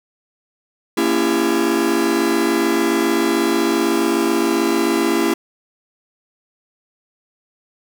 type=chord; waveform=45% pulse; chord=A# diminished seventh; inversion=none; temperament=just; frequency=233.1 / 279.7 / 335.6 / 402.8 Hz; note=A#3 / C#4 / E4 / G4; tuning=0 / +16 / +31 / +47 cents; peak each=-23 / -22 / -18 / -22 dBFS; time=0.97-5.34 s; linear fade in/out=5 ms; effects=none